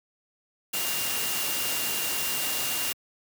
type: tone in noise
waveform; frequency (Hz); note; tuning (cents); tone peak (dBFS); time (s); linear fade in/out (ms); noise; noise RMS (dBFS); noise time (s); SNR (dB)
sine; 2798; F7; +3; -35; 0.73-2.93; 10; white; -29; 0.73-2.93; -9
effects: high-pass 100 Hz 12 dB/octave